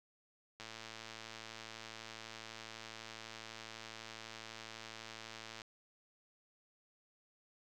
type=click train; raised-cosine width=0.2 ms; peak=-30 dBFS; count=563; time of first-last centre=0.6-5.618 s; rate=112 Hz; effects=none